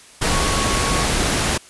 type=tone in noise; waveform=sine; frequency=1108.7 Hz; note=C#6; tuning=in tune; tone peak=-25 dBFS; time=0.3-1.04 s; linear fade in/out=10 ms; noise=pink; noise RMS=-19 dBFS; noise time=0.21-1.58 s; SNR=-9 dB; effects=white hiss -45 dBFS RMS until 1.69 s + resampled to 24000 Hz